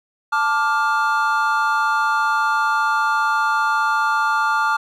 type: chord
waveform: triangle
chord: D minor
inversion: second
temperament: just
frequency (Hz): 881 / 1174.7 / 1409.6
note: A5 / D6 / F6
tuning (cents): +2 / 0 / +16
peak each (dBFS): -19 / -19 / -18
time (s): 0.32-4.77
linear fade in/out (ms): 10
effects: none